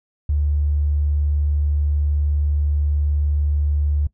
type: tone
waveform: triangle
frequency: 73.42 Hz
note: D2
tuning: in tune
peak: -12 dBFS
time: 0.29-4.07 s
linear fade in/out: 5 ms
effects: noise-tail reverb RT60 0.1 s tail -23 dB re dry + tanh soft clip ceiling -14 dBFS